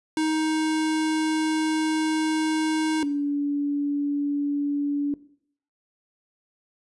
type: tone pair in turn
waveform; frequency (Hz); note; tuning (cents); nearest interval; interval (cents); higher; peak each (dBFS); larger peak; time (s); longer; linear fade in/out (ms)
square / sine; 313.7 / 287.1; D#4 / D4; +14 / -39; major second; 153; first; -22; neither; 0.17-3.03 / 3.03-5.14; first; 2
effects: noise-tail reverb RT60 0.6 s tail -18 dB re dry + resampled to 24000 Hz